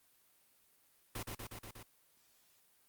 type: noise with echo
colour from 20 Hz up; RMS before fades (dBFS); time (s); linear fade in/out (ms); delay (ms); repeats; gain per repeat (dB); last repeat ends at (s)
pink; -41; 1.15-1.23; 5; 120; 5; -2; 1.83
effects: white hiss -70 dBFS RMS until 2.88 s + Opus 32 kbps